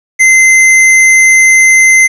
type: tone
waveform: square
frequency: 2069 Hz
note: C7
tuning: 20 cents flat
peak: -3 dBFS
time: 0.19-2.08 s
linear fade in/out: 20 ms
effects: resampled to 24000 Hz + 7-bit